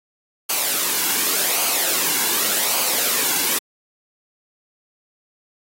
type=noise with flanger; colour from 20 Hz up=white; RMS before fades=-20 dBFS; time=0.49-3.59 s; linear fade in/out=10 ms; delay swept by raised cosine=0.54 to 1.64 ms; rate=0.87 Hz; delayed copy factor=-0.5; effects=high-pass 200 Hz 12 dB/octave + AAC 48 kbps